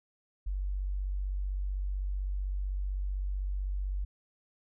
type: tone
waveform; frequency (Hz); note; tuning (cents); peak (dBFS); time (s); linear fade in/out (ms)
sine; 47.88; G1; -40; -30; 0.46-4.05; 10
effects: none